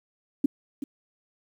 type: tone with echo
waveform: sine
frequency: 279.4 Hz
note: C#4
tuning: 14 cents sharp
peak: -16 dBFS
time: 0.44-0.46 s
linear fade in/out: 5 ms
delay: 380 ms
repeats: 1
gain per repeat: -12 dB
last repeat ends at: 0.84 s
effects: 9-bit